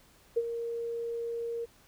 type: tone with ADSR envelope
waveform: sine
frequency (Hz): 466.2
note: A#4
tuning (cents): 0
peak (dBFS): -22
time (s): 0.36-1.66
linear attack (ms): 14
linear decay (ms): 44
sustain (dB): -10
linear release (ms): 23
effects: pink hiss -61 dBFS RMS until 1.87 s